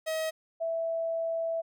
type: tone pair in turn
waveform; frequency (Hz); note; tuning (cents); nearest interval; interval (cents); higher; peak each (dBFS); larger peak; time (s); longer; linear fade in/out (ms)
45% pulse / sine; 636 / 659.3; D#5 / E5; +38 / 0; minor second; 62; second; -29 / -28; second; 0.06-0.31 / 0.6-1.62; second; 20
effects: none